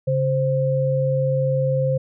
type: tone pair together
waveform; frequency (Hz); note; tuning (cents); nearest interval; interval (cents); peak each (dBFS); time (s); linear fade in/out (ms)
sine; 138.59 / 523.2; C#3 / C5; 0 / 0; octave + major seventh; 2300; -20; 0.07-1.98; 10
effects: none